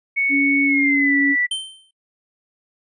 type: tone with pitch glide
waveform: sine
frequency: 2217 to 1963.7 Hz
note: C#7 to B6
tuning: 0 to -10 cents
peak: -16 dBFS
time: 0.16-1.47 s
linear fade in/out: 20 ms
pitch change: -210 cents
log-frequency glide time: 0.65-1.15 s
type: tone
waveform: sine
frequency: 280.6 Hz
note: C#4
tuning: 21 cents sharp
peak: -17 dBFS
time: 0.29-1.36 s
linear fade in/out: 50 ms
type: tone with exponential decay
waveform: square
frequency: 3108 Hz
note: G7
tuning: 16 cents flat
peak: -19 dBFS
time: 1.51-1.91 s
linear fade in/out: 5 ms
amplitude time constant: 85 ms
effects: noise-tail reverb RT60 0.1 s tail -24 dB re dry + resampled to 24000 Hz